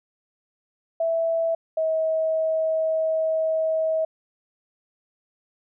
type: tone pair in turn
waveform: sine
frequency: 659.3 / 639.1 Hz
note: E5 / D#5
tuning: 0 / +46 cents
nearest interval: minor second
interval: 54 cents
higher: first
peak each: -20 dBFS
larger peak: neither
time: 1-1.55 / 1.77-4.05 s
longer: second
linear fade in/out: 5 ms
effects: none